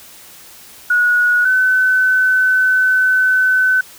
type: tone pair in turn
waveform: sine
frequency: 1458 / 1513.8 Hz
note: F#6 / F#6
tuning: -26 / +39 cents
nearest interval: minor second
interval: 65 cents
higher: second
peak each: -10 dBFS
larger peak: neither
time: 0.9-1.45 / 1.45-3.81 s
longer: second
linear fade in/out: 5 ms
effects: white hiss -40 dBFS RMS until 3.98 s